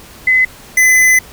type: tone pair in turn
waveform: sine / square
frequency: 2029 / 2021 Hz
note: B6 / B6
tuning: +46 / +39 cents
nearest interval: unison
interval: 7 cents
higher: first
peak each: -7 / -7 dBFS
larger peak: neither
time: 0.27-0.45 / 0.77-1.19 s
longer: second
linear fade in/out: 5 ms
effects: pink hiss -37 dBFS RMS until 1.32 s